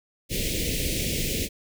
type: band-stop noise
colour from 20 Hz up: pink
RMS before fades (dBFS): -27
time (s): 0.29-1.49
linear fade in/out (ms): 50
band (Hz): 550 to 2100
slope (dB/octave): 48
effects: none